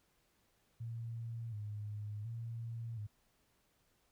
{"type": "tone with vibrato", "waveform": "sine", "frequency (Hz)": 110, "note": "A2", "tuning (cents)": 0, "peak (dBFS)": -40, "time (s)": [0.8, 3.07], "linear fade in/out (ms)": 10, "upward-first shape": "square", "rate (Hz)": 0.69, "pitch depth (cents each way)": 84, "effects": ["pink hiss -75 dBFS RMS until 4.11 s"]}